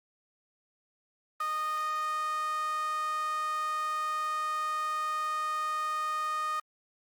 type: tone with high-pass filter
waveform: sawtooth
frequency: 617 Hz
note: D#5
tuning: 15 cents flat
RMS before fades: -32 dBFS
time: 1.4-6.6 s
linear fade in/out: 5 ms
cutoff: 1300 Hz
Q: 8.7
effects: Opus 24 kbps